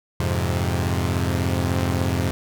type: chord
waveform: sawtooth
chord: F minor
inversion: none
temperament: equal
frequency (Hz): 87.31 / 103.83 / 130.81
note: F2 / Ab2 / C3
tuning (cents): 0 / 0 / 0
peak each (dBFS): -19 / -22 / -22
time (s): 0.2-2.31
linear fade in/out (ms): 0
effects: none